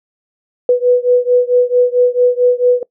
sine beating tone pair, 491.6 / 496.1 Hz, B4 / B4, -8 / +8 cents, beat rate 4.5 Hz, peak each -11 / -12 dBFS, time 0.69-2.83 s, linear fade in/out 2 ms, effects noise-tail reverb RT60 0.1 s tail -22 dB re dry

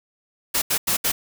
white noise bursts at uneven times, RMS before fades -21 dBFS, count 4, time 0.54-0.62 / 0.7-0.78 / 0.87-0.97 / 1.04-1.12 s, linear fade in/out 10 ms, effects none

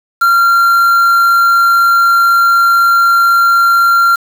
triangle tone with quantisation, 1379 Hz, F6, 22 cents flat, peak -4 dBFS, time 0.21-4.16 s, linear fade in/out 10 ms, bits 4, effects none

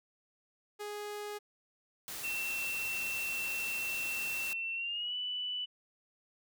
sawtooth tone, 415.3 Hz, G#4, in tune, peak -35 dBFS, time 0.79-1.39 s, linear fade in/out 20 ms
white noise, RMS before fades -42 dBFS, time 2.08-4.53 s, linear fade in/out 0 ms
sine tone with pitch glide, 2698 to 2976 Hz, E7 to F#7, +40 to +9 cents, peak -34 dBFS, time 2.23-5.66 s, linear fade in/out 20 ms, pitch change +169 cents, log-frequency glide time 4.74-5.15 s
effects none

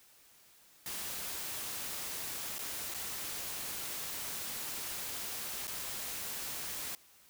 white noise with dropouts, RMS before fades -40 dBFS, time 0.86-6.95 s, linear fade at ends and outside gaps 1 ms, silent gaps 2.583-2.591 / 2.94-2.945 / 5.671-5.678 s, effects white hiss -62 dBFS RMS until 7.29 s

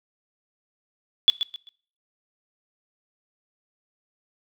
sine tone with echo, 3432 Hz, A7, 44 cents flat, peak -10 dBFS, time 1.28-1.3 s, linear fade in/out 0 ms, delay 130 ms, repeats 3, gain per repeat -11 dB, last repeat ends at 1.69 s, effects noise-tail reverb RT60 0.5 s tail -21 dB re dry

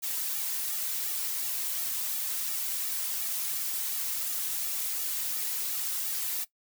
blue noise with flanger, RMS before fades -32 dBFS, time 0.02-6.45 s, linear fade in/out 20 ms, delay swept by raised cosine 1.9 to 3.6 ms, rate 2.8 Hz, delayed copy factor -0.9, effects noise-tail reverb RT60 0.1 s tail -18 dB re dry

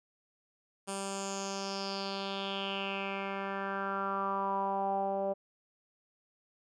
10% pulse tone with low-pass filter sweep, 196 Hz, G3, in tune, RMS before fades -35 dBFS, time 0.87-5.34 s, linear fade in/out 20 ms, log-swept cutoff 9100 to 620 Hz, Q 4.9, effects none

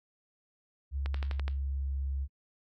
sine tone with pitch glide, 69 to 68.25 Hz, C#2 to C#2, -7 to -26 cents, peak -30 dBFS, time 0.91-2.28 s, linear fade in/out 50 ms, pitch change -19 cents, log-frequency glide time 1.12-1.93 s
click train, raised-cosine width 0.3 ms, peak -22 dBFS, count 6, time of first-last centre 1.06-1.48 s, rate 11.9 Hz
effects Opus 48 kbps

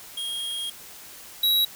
square tone pair in turn, 3258 / 3870 Hz, G#7 / B7, -34 / -36 cents, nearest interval minor third, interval 298 cents, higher second, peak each -29 / -19 dBFS, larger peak second, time 0.17-0.7 / 1.43-1.65 s, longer first, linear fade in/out 5 ms, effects white hiss -44 dBFS RMS until 1.75 s

